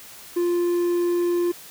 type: tone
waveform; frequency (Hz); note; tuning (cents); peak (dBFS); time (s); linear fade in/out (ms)
triangle; 348.9; F4; -2; -17; 0.36-1.52; 10
effects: white hiss -43 dBFS RMS until 1.7 s